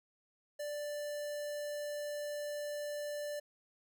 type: tone with notch filter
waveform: square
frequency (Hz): 588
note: D5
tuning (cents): +2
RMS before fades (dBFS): -40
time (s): 0.59-3.4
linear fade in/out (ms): 10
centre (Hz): 2500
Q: 1.6
effects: none